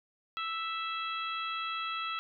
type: harmonic tone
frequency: 659.3 Hz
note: E5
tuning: in tune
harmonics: 2 / 3 / 4 / 5 / 6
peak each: -35 / -46 / -40 / -41 / -46 dBFS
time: 0.37-2.19 s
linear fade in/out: 0 ms
effects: none